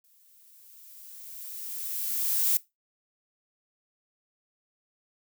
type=noise with exponential growth; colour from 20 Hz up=violet; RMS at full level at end=-23 dBFS; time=0.04-2.57 s; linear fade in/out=1 ms; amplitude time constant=550 ms; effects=noise-tail reverb RT60 0.2 s tail -19 dB re dry